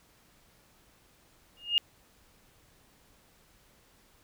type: tone with exponential growth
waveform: sine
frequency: 2842 Hz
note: F7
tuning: 30 cents sharp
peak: -18 dBFS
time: 1.57-1.78 s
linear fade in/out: 0 ms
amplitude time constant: 44 ms
effects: pink hiss -63 dBFS RMS until 4.23 s